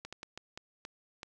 slowing click train, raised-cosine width 0.2 ms, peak -25 dBFS, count 7, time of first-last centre 0.05-1.231 s, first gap 76 ms, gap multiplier 1.38, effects none

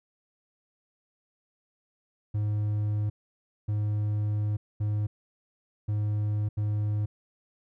triangle tone bursts at uneven times, 105 Hz, G#2, 19 cents sharp, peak -23 dBFS, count 5, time 2.34-3.1 / 3.68-4.57 / 4.8-5.07 / 5.88-6.49 / 6.57-7.06 s, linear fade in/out 10 ms, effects none

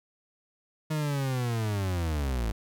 40% pulse linear sweep, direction down, 157.3 to 51.91 Hz, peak -26 dBFS, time 0.9-2.52 s, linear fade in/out 10 ms, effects none

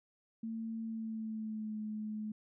sine tone with pitch glide, 225.1 to 214.2 Hz, A3 to A3, +40 to -46 cents, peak -37 dBFS, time 0.43-2.32 s, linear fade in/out 5 ms, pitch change -86 cents, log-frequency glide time 0.83-1.78 s, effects none

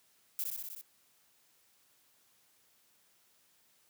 violet noise with echo, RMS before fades -35 dBFS, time 0.39-0.44 s, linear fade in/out 0 ms, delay 62 ms, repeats 6, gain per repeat -2 dB, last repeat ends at 0.812 s, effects white hiss -69 dBFS RMS until 3.89 s + high-pass 80 Hz 12 dB/octave

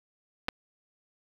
clicks, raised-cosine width 0.3 ms, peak -14 dBFS, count 2, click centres 0.484 / 0.488 s, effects 7-bit

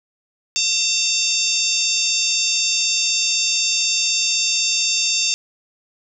harmonic tone with a mistuned harmonic, 904 Hz, A5, 47 cents sharp, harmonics 3 / 4 / 5 / 6 / 7 / 8, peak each -24 / -24 / -24 / -24 / -24 / -24 dBFS, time 0.56-5.34 s, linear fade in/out 0 ms, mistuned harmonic 5, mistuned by +51 cents, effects none

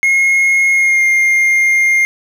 triangle tone with pitch glide, 2156 to 2118 Hz, C#7 to C7, -49 to +21 cents, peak -7 dBFS, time 0.03-2.05 s, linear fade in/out 0 ms, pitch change -30 cents, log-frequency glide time 0.72-1.04 s, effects 8-bit

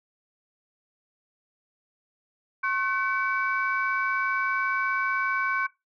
sine tone cluster, 1084 / 1519 / 2279 Hz, C#6 / F#6 / C#7, -39 / +45 / +47 cents, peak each -28 / -26 / -31 dBFS, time 2.63-5.67 s, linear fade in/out 10 ms, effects noise-tail reverb RT60 0.2 s tail -17 dB re dry + tanh soft clip ceiling -15 dBFS

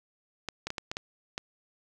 clicks, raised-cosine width 0.2 ms, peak -16 dBFS, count 7, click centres 0.487 / 0.67 / 0.704 / 0.782 / 0.915 / 0.969 / 1.379 s, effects none

